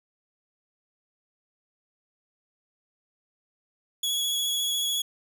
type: tone with vibrato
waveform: sawtooth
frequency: 3359 Hz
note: G#7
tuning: 19 cents sharp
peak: -22 dBFS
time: 4.03-5.02 s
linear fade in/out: 5 ms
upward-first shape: square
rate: 14 Hz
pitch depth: 12 cents each way
effects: none